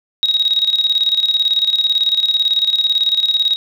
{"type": "tone with tremolo", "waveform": "sine", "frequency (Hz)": 3791, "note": "A#7", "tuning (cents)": 28, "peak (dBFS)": -10, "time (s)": [0.23, 3.56], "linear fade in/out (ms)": 0, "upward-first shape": "square", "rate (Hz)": 18, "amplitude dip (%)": 65, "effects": []}